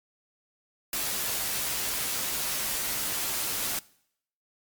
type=noise with comb filter; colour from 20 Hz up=white; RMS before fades=-30 dBFS; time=0.93-3.79 s; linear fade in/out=2 ms; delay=12 ms; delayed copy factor=-0.6; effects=noise-tail reverb RT60 0.7 s tail -22 dB re dry + MP3 96 kbps